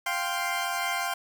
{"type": "chord", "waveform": "20% pulse", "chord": "F suspended second", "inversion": "none", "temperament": "equal", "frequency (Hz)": [698.5, 784, 1046.5], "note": ["F5", "G5", "C6"], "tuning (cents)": [0, 0, 0], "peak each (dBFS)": -27, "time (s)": [0.06, 1.14], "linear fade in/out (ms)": 5, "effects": ["8-bit"]}